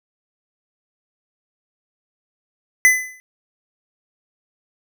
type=tone with exponential decay; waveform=square; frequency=2015 Hz; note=B6; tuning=34 cents sharp; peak=-7 dBFS; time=2.85-3.2 s; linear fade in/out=0 ms; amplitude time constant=75 ms; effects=none